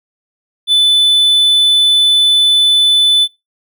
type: tone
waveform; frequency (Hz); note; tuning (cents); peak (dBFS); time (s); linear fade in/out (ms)
triangle; 3500; A7; -10; -5; 0.67-3.28; 50
effects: noise-tail reverb RT60 0.2 s tail -18 dB re dry